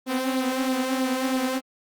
sawtooth tone with flanger, 260 Hz, C4, 11 cents flat, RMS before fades -25 dBFS, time 0.06-1.61 s, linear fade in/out 50 ms, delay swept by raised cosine 0.21 to 5.81 ms, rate 3.1 Hz, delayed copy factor +0.5, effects Opus 24 kbps

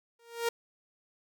sawtooth tone with exponential growth, 466.7 Hz, A#4, 2 cents sharp, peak -21 dBFS, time 0.19-0.49 s, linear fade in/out 5 ms, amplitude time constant 65 ms, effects none

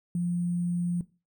sine tone with sample-and-hold, 174.61 Hz, F3, in tune, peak -25 dBFS, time 0.15-1.01 s, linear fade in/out 2 ms, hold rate 8820 Hz, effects noise-tail reverb RT60 0.3 s tail -18 dB re dry

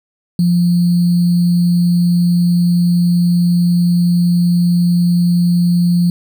sine tone with sample-and-hold, 174.61 Hz, F3, in tune, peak -9 dBFS, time 0.39-6.1 s, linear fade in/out 2 ms, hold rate 4410 Hz, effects none

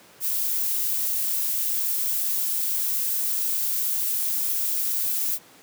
violet noise, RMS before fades -25 dBFS, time 0.2-5.39 s, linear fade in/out 50 ms, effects pink hiss -51 dBFS RMS until 5.62 s + high-pass 200 Hz 12 dB/octave

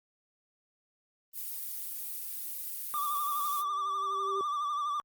violet noise, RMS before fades -38 dBFS, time 1.33-3.64 s, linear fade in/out 50 ms
triangle tone with vibrato, 1174.7 Hz, D6, in tune, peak -28 dBFS, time 2.94-5 s, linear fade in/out 0 ms, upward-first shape sine, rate 12 Hz, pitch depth 54 cents each way
sine tone with exponential growth, 391.8 Hz, G4, 1 cent flat, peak -32 dBFS, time 3.39-4.41 s, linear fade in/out 1 ms, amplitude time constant 220 ms
effects Opus 32 kbps

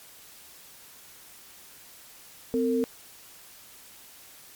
sine tone pair together, 255.7 / 455.6 Hz, C4 / A#4, -40 / -40 cents, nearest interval minor seventh, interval 1000 cents, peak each -25 dBFS, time 2.54-2.84 s, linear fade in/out 0 ms, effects white hiss -50 dBFS RMS until 4.55 s + MP3 96 kbps

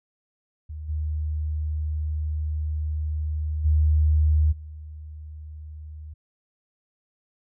sine tone with level steps, 76.6 Hz, D#2, 27 cents flat, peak -32 / -24 / -16 / -36 dBFS, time 0.69-6.14 s, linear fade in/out 10 ms, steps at 0.88 / 3.64 / 4.51 s, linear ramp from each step 20 ms, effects none

